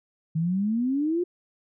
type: exponential sweep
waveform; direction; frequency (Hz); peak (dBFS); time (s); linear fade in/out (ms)
sine; up; 155.56 to 362.7; -22; 0.35-1.24; 10
effects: none